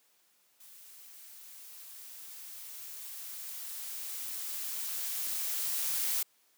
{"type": "noise with level ramp", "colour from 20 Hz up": "blue", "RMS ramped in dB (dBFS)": [-54, -31], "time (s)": [0.6, 6.23], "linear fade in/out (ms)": 5, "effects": ["white hiss -69 dBFS RMS until 6.57 s", "high-pass 200 Hz 12 dB/octave"]}